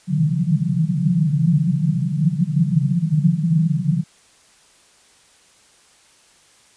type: band-pass noise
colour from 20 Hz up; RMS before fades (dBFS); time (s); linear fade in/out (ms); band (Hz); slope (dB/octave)
pink; -18; 0.07-4.04; 50; 140 to 180; 96
effects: white hiss -53 dBFS RMS until 6.76 s + resampled to 22050 Hz